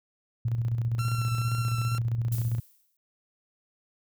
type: tone with tremolo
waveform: sine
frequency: 116.54 Hz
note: A#2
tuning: in tune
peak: -23 dBFS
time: 0.45-2.6 s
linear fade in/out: 5 ms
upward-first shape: square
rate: 15 Hz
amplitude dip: 45%
type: tone with vibrato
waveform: sawtooth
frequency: 1353 Hz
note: E6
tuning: 45 cents sharp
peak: -31 dBFS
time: 0.99-1.98 s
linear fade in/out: 0 ms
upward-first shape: triangle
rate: 2.2 Hz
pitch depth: 21 cents each way
type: noise with exponential decay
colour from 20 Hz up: violet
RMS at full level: -36 dBFS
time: 2.32-2.97 s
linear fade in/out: 2 ms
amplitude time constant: 140 ms
effects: none